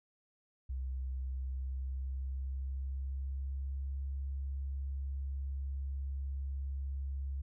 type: tone with pitch glide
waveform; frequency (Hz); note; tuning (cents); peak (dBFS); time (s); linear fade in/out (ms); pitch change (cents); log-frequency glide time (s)
sine; 65 to 68.31; C2 to C#2; -11 to -25; -35; 0.69-7.42; 10; +86; 1.16-4.02
effects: none